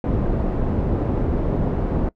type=low-pass noise; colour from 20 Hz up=pink; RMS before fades=-21 dBFS; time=0.04-2.09 s; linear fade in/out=2 ms; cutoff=530 Hz; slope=12 dB/octave; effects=noise-tail reverb RT60 0.1 s tail -22 dB re dry